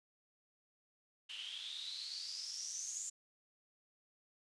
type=noise with band-pass filter sweep; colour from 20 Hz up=white; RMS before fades=-45 dBFS; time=1.29-3.1 s; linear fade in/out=10 ms; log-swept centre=2900 to 7200 Hz; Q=10; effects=resampled to 22050 Hz